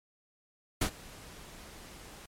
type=noise with ADSR envelope; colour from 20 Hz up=pink; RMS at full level=-27 dBFS; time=0.81-2.26 s; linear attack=8 ms; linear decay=81 ms; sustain=-22 dB; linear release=5 ms; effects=low-pass 12000 Hz 12 dB/octave + MP3 96 kbps